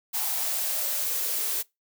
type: noise with high-pass filter sweep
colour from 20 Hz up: blue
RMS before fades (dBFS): -28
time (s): 0.13-1.63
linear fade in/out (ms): 20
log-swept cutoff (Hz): 810 to 390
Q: 4.8
effects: noise-tail reverb RT60 0.2 s tail -23 dB re dry